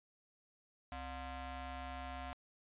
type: ring-modulated tone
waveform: sawtooth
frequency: 326.1 Hz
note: E4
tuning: 19 cents flat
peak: -36 dBFS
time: 0.92-2.33 s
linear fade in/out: 0 ms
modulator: 393 Hz
effects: resampled to 8000 Hz